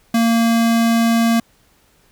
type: tone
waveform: square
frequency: 230 Hz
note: A#3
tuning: 23 cents flat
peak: -13 dBFS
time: 0.14-1.4 s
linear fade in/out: 5 ms
effects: pink hiss -56 dBFS RMS until 2.11 s